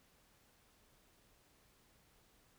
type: silence
effects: pink hiss -70 dBFS RMS until 2.58 s